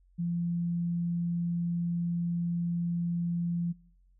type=tone; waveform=sine; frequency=171.7 Hz; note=F3; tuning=29 cents flat; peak=-28 dBFS; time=0.18-3.73 s; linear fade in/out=20 ms; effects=noise-tail reverb RT60 0.7 s tail -25 dB re dry + added 45 Hz sine -60 dBFS peak until 4.19 s